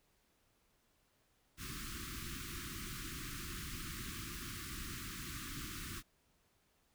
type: band-stop noise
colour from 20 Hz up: pink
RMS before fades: -45 dBFS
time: 1.57-6.03 s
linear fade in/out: 50 ms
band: 370 to 1100 Hz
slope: 96 dB/octave
effects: pink hiss -75 dBFS RMS until 6.94 s